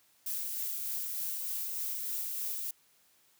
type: noise with tremolo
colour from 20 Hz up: violet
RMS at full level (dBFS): -35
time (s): 0.26-2.71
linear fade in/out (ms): 5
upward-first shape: sine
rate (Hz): 3.3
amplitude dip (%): 25
effects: white hiss -67 dBFS RMS until 3.39 s + high-pass 80 Hz 12 dB/octave